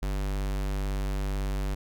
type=tone; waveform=square; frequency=49 Hz; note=G1; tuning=in tune; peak=-28 dBFS; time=0.02-1.75 s; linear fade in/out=10 ms; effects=none